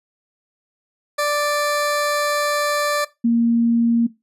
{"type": "tone pair in turn", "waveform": ["20% pulse", "sine"], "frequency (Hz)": [587.3, 233.1], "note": ["D5", "A#3"], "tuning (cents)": [0, 0], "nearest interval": "octave + major third", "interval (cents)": 1600, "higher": "first", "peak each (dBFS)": -13, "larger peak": "neither", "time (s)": [[1.18, 3.05], [3.24, 4.07]], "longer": "first", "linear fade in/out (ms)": 10, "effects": ["noise-tail reverb RT60 0.2 s tail -17 dB re dry", "resampled to 32000 Hz"]}